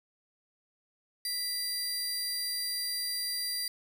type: tone pair together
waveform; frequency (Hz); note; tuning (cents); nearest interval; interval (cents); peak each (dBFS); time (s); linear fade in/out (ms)
sawtooth; 1975.5 / 4749; B6 / D8; 0 / +18; octave + minor third; 1518; -39 / -29; 1.25-3.68; 2
effects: none